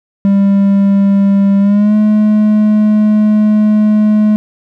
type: tone with pitch glide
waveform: triangle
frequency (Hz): 198.2 to 212.4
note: G3 to G#3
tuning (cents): +19 to +39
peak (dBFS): -4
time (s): 0.25-4.36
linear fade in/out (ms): 0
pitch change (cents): +120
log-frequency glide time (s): 1.59-1.95
effects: none